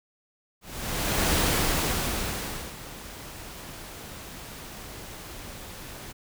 pink noise with ADSR envelope, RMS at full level -23 dBFS, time 0.61-6.13 s, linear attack 730 ms, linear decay 1400 ms, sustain -18 dB, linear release 18 ms, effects none

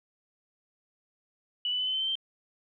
sine tone with pitch steps, 2957 / 2986 / 3016 / 3045 / 3075 / 3106 / 3136 Hz, F#7 / F#7 / F#7 / F#7 / G7 / G7 / G7, -2 / +15 / +32 / +49 / -34 / -17 / 0 cents, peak -27 dBFS, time 1.65-2.154 s, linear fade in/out 2 ms, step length 72 ms, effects none

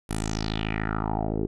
10% pulse tone with low-pass filter sweep, 53.7 Hz, A1, 41 cents flat, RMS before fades -28 dBFS, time 0.09-1.47 s, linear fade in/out 10 ms, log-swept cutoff 11000 to 380 Hz, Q 4.3, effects none

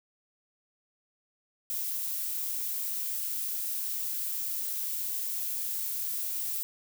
violet noise, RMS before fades -33 dBFS, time 1.7-6.63 s, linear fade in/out 0 ms, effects none

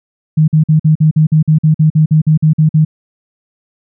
sine tone bursts, 155.56 Hz, D#3, in tune, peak -5 dBFS, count 16, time 0.37-2.85 s, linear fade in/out 10 ms, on 110 ms, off 48 ms, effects none

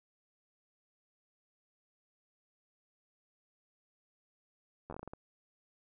slowing click train, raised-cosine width 1 ms, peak -30 dBFS, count 9, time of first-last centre 4.9-5.135 s, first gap 11 ms, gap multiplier 1.27, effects none

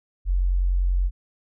sine tone, 45.23 Hz, F#1, 39 cents flat, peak -18 dBFS, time 0.25-1.11 s, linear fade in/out 50 ms, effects none

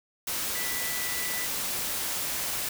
sine tone in noise, 1978 Hz, B6, 2 cents sharp, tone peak -36 dBFS, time 0.55-1.46 s, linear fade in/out 5 ms, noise white, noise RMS -31 dBFS, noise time 0.27-2.69 s, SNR -8 dB, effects none

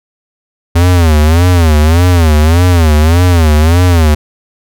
square tone with vibrato, 82.41 Hz, E2, in tune, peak -5 dBFS, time 0.75-4.15 s, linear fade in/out 10 ms, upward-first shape sine, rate 1.7 Hz, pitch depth 160 cents each way, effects none

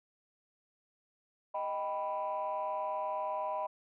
sine chord, Eb augmented, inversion none, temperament equal, 622.3 / 784 / 987.8 Hz, Eb5 / G5 / B5, 0 / 0 / 0 cents, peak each -36 / -38 / -35 dBFS, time 1.54-3.67 s, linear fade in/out 10 ms, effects tanh soft clip ceiling -27 dBFS

